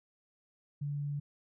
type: tone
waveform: sine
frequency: 144.3 Hz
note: D3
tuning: 30 cents flat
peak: -33 dBFS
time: 0.81-1.2 s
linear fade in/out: 10 ms
effects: none